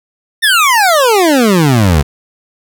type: exponential sweep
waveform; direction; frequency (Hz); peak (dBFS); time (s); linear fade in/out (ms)
25% pulse; down; 1852 to 69; -3; 0.42-2.03; 20
effects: none